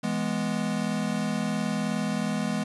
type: chord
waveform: square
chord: E major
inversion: none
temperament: equal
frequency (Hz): 164.81 / 207.7 / 246.9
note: E3 / G#3 / B3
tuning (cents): 0 / 0 / 0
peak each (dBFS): -33 / -29 / -32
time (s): 0.03-2.64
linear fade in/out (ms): 10
effects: resampled to 24000 Hz + 9-bit